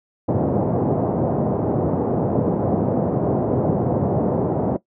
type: band-pass noise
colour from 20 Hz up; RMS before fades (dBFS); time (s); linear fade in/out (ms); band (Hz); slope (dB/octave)
pink; -20; 0.28-4.77; 10; 110 to 710; 24
effects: noise-tail reverb RT60 0.1 s tail -17 dB re dry